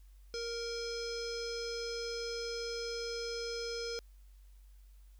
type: tone with low-pass filter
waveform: square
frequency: 466.2 Hz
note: A#4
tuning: in tune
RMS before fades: -39 dBFS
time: 0.34-3.99 s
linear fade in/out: 0 ms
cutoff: 5400 Hz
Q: 9.7
effects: added 48 Hz sine -54 dBFS peak until 5.19 s + white hiss -73 dBFS RMS until 5.19 s